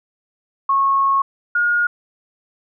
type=tone pair in turn; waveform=sine; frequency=1095 / 1430.3 Hz; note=C#6 / F6; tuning=-22 / +41 cents; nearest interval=perfect fourth; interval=463 cents; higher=second; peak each=-13 / -14 dBFS; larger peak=first; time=0.69-1.22 / 1.55-1.87 s; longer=first; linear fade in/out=5 ms; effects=none